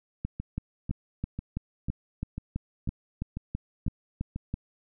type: two click trains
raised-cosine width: 5 ms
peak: -21 / -18 dBFS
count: 9 / 14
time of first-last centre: 0.4-4.36 / 0.25-4.54 s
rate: 2.02 / 3.03 Hz
effects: none